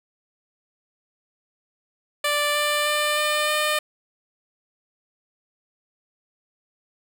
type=tone with pitch steps; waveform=10% pulse; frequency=587.3 / 591.7 / 596.2 / 600.7 / 605.2 Hz; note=D5 / D5 / D5 / D5 / D#5; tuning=0 / +13 / +26 / +39 / -48 cents; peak=-12 dBFS; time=2.24-3.79 s; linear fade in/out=5 ms; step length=310 ms; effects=none